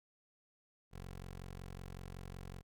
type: tone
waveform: 15% pulse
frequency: 45.37 Hz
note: F#1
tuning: 33 cents flat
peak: -40 dBFS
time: 0.91-2.63 s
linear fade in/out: 50 ms
effects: none